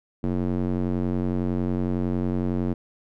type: tone with band-pass filter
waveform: square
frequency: 45.46 Hz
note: F#1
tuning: 30 cents flat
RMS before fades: -25 dBFS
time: 0.23-2.74 s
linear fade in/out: 10 ms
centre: 260 Hz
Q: 1.4
effects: none